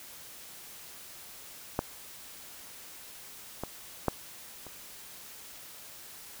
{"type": "clicks", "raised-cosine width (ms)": 1, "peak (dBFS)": [-13, -19, -11, -30], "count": 4, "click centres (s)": [1.791, 3.636, 4.083, 4.667], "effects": ["white hiss -48 dBFS RMS until 6.4 s"]}